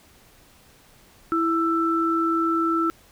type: tone pair together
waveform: sine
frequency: 329.6 / 1328.3 Hz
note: E4 / E6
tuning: 0 / +13 cents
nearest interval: 2 octaves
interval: 2413 cents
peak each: -22 dBFS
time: 1.32-2.9 s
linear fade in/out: 0 ms
effects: pink hiss -54 dBFS RMS until 3.11 s